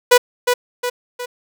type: tone with echo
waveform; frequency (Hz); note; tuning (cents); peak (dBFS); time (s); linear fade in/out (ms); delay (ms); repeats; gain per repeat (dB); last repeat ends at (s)
sawtooth; 491.6; B4; -8; -3; 0.11-0.18; 10; 360; 3; -6; 1.26
effects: none